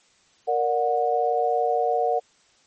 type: chord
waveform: sine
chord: Bb augmented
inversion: none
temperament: equal with one note detuned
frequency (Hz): 466.2 / 587.3 / 730.2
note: Bb4 / D5 / F#5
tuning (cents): 0 / 0 / -23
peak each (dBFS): -24 / -27 / -22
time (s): 0.47-2.2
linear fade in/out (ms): 20
effects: white hiss -60 dBFS RMS until 2.66 s + MP3 32 kbps